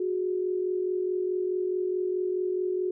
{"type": "tone pair together", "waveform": "sine", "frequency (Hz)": [365.3, 410], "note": ["F#4", "G#4"], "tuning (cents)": [-22, -22], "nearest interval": "major second", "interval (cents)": 200, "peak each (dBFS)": [-26, -33], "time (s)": [0, 2.91], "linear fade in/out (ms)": 5, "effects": []}